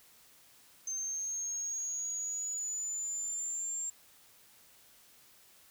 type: linear sweep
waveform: sine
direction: up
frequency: 6272 to 7400 Hz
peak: -34 dBFS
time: 0.87-3.9 s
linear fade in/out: 5 ms
effects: white hiss -61 dBFS RMS until 5.7 s